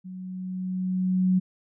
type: tone with level ramp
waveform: sine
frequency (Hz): 185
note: F#3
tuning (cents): 0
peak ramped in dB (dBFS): -36 to -17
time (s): 0.04-1.4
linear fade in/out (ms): 20
effects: none